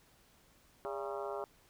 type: harmonic tone with a mistuned harmonic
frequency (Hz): 135.8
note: C#3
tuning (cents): -35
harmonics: 3 / 4 / 5 / 6 / 7 / 8 / 9 / 10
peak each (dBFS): -41 / -43 / -45 / -47 / -48 / -49 / -50 / -51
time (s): 0.85-1.44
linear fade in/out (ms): 0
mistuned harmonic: 4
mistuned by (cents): +110
effects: pink hiss -66 dBFS RMS until 1.69 s